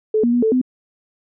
sine tone with pitch steps, 433.1 / 238 / 242.7 / 441.6 / 254.2 Hz, A4 / A#3 / B3 / A4 / C4, -27 / +36 / -30 / +6 / -50 cents, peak -13 dBFS, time 0.14-0.615 s, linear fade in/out 5 ms, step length 95 ms, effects none

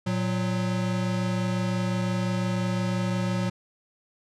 square tone pair together, 115.2 / 183.4 Hz, A#2 / F#3, -20 / -15 cents, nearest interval minor sixth, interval 805 cents, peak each -29 / -27 dBFS, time 0.06-3.5 s, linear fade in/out 10 ms, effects low-pass 7000 Hz 12 dB/octave

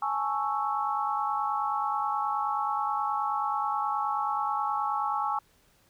sine chord, A major seventh, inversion third, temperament equal, 830.6 / 880 / 1108.7 / 1318.5 Hz, G#5 / A5 / C#6 / E6, 0 / 0 / 0 / 0 cents, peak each -30 / -35 / -31 / -33 dBFS, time 0.02-5.39 s, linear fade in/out 5 ms, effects pink hiss -64 dBFS RMS until 5.89 s

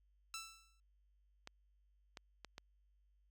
10% pulse tone with exponential decay, 1328 Hz, E6, 12 cents sharp, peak -34 dBFS, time 0.34-0.8 s, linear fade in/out 1 ms, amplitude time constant 100 ms
clicks, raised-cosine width 0.2 ms, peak -31 dBFS, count 4, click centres 1.474 / 2.172 / 2.447 / 2.581 s
effects added 50 Hz sine -70 dBFS peak until 3.3 s

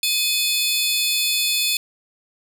sawtooth tone cluster, 2521 / 3491 / 4350 Hz, D#7 / A7 / C#8, +22 / -14 / -33 cents, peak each -20 dBFS, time 0.03-1.77 s, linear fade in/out 2 ms, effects none

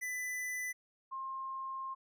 square / sine tone pair in turn, 1997 / 1063.7 Hz, B6 / C6, +19 / +28 cents, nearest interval major seventh, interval 1091 cents, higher first, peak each -37 / -38 dBFS, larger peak first, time 0.01-0.73 / 1.11-1.95 s, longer second, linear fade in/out 20 ms, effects none

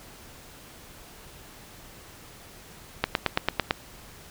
click train, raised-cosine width 0.3 ms, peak -5 dBFS, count 7, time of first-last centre 3.04-3.709 s, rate 8.97 Hz, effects pink hiss -48 dBFS RMS until 4.3 s

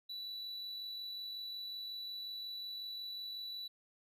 triangle tone with amplitude modulation, 3951 Hz, B7, in tune, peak -39 dBFS, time 0.09-3.68 s, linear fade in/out 10 ms, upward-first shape sine, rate 45.5 Hz, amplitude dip 25%, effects none

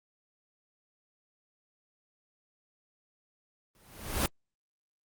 pink noise with exponential growth, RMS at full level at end -25 dBFS, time 3.75-4.26 s, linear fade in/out 0 ms, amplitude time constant 110 ms, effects Opus 24 kbps

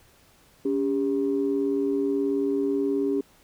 sine tone pair together, 281.5 / 400 Hz, C#4 / G4, +27 / +35 cents, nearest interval tritone, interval 608 cents, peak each -24 dBFS, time 0.65-3.21 s, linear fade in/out 5 ms, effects tanh soft clip ceiling -15 dBFS + pink hiss -58 dBFS RMS until 3.43 s

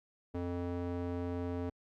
square tone with band-pass filter, 87.8 Hz, F2, 10 cents sharp, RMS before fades -37 dBFS, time 0.34-1.7 s, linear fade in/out 10 ms, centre 370 Hz, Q 0.94, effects Opus 48 kbps

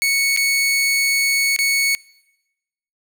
sawtooth tone with dropouts, 2216 Hz, C#7, 1 cent flat, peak -12 dBFS, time 0.02-1.95 s, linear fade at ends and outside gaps 0 ms, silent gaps 0.364-0.373 / 1.563-1.589 s, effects noise-tail reverb RT60 1.0 s tail -24 dB re dry

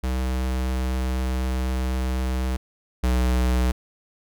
square tone pair in turn, 64 / 62.5 Hz, C2 / B1, -38 / +21 cents, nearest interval unison, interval 41 cents, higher first, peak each -23 / -19 dBFS, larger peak second, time 0.03-2.57 / 3.03-3.72 s, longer first, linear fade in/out 10 ms, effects none

